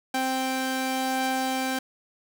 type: tone pair together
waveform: sawtooth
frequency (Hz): 261.6 / 783.9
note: C4 / G5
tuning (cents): 0 / 0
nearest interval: octave + perfect fifth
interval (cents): 1900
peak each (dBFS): -24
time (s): 0.14-1.79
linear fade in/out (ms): 5
effects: none